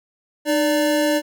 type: tone pair together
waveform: square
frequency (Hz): 304.4 / 583.3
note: D#4 / D5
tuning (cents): -38 / -12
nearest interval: major seventh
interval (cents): 1126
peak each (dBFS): -20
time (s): 0.45-1.22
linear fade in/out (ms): 50
effects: none